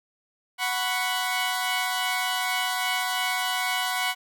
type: chord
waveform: 15% pulse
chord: F# suspended fourth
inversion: none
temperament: equal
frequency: 740 / 987.8 / 1108.7 Hz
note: F#5 / B5 / C#6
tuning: 0 / 0 / 0 cents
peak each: -21 / -23 / -25 dBFS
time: 0.58-4.15 s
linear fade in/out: 50 ms
effects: none